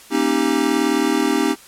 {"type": "chord", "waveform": "square", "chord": "Eb dominant seventh", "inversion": "second", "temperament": "equal with one note detuned", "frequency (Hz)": [233.1, 272.1, 311.1, 392], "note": ["Bb3", "Db4", "Eb4", "G4"], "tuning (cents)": [0, -32, 0, 0], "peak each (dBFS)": [-26, -21, -21, -23], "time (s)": [0.1, 1.56], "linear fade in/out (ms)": 50, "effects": ["white hiss -44 dBFS RMS until 1.67 s", "low-pass 12000 Hz 12 dB/octave"]}